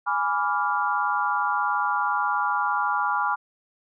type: chord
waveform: sine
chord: G# diminished seventh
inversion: none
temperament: equal with one note detuned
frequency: 830.6 / 987.8 / 1165.2 / 1396.9 Hz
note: G#5 / B5 / D6 / F6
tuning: 0 / 0 / -14 / 0 cents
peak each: -27 dBFS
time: 0.06-3.36 s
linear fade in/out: 20 ms
effects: none